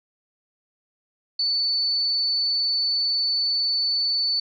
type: tone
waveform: sine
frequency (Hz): 4489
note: C#8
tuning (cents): +21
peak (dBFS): -20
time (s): 1.39-4.4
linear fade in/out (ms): 5
effects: none